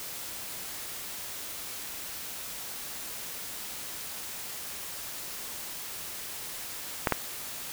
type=clicks; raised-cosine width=0.5 ms; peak=-8 dBFS; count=2; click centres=7.072 / 7.123 s; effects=white hiss -39 dBFS RMS until 7.72 s